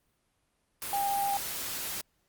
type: tone in noise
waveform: sine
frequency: 800 Hz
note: G5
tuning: 35 cents sharp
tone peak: -27 dBFS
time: 0.93-1.37 s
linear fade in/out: 0 ms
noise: white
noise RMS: -36 dBFS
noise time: 0.82-2.01 s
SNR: +6 dB
effects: pink hiss -74 dBFS RMS until 2.28 s + Opus 32 kbps